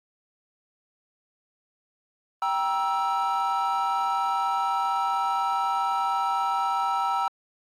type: chord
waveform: triangle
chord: E diminished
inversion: first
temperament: equal with one note detuned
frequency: 784 / 948.1 / 1318.5 Hz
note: G5 / Bb5 / E6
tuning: 0 / +29 / 0 cents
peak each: -25 dBFS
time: 2.42-7.28 s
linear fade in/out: 2 ms
effects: tanh soft clip ceiling -14 dBFS + AAC 48 kbps